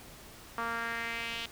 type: tone with band-pass filter sweep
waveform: sawtooth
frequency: 231.3 Hz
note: A#3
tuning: 13 cents flat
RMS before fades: -36 dBFS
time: 0.58-1.46 s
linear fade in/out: 2 ms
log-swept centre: 1200 to 3200 Hz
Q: 2.8
effects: pink hiss -51 dBFS RMS until 1.51 s